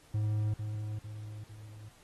triangle tone with echo, 106.5 Hz, G#2, 44 cents sharp, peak -26 dBFS, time 0.14-0.54 s, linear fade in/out 5 ms, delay 450 ms, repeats 3, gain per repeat -6 dB, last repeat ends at 1.89 s, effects pink hiss -61 dBFS RMS until 2.03 s + AAC 32 kbps

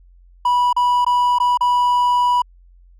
triangle tone with dropouts, 980 Hz, B5, 14 cents flat, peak -11 dBFS, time 0.45-2.42 s, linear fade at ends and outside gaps 5 ms, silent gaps 0.729-0.764 / 1.048-1.064 / 1.386-1.4 / 1.574-1.608 s, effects added 44 Hz sine -45 dBFS peak until 2.99 s

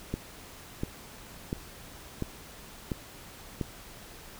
click train, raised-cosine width 3 ms, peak -17 dBFS, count 6, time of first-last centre 0.14-3.612 s, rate 1.44 Hz, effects pink hiss -48 dBFS RMS until 4.39 s

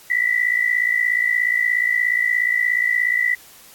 sine tone pair together, 1943 / 1999.9 Hz, B6 / B6, -29 / +21 cents, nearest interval unison, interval 50 cents, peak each -19 dBFS, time 0.1-3.35 s, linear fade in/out 5 ms, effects white hiss -46 dBFS RMS until 3.74 s + AAC 64 kbps

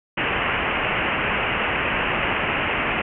white low-pass noise, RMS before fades -23 dBFS, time 0.17-3.02 s, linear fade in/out 10 ms, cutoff 2900 Hz, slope 96 dB/octave, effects none

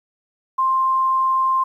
sine tone, 1052 Hz, C6, 9 cents sharp, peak -15 dBFS, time 0.58-1.64 s, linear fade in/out 10 ms, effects 9-bit

